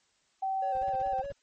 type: tone with pitch glide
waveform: sine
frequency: 769 to 775.2 Hz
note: G5 to G5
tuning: -33 to -20 cents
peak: -28 dBFS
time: 0.42-1.22 s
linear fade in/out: 10 ms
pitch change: +13 cents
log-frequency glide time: 0.66-0.89 s
type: tone with vibrato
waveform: triangle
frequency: 544 Hz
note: C#5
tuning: 33 cents flat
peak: -33 dBFS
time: 0.62-1.32 s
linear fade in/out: 5 ms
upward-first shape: square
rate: 4.9 Hz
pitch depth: 57 cents each way
type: noise bursts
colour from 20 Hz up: brown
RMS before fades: -45 dBFS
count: 10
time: 0.75-1.326 s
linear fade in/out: 5 ms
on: 27 ms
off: 34 ms
effects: white hiss -70 dBFS RMS until 1.42 s + MP3 32 kbps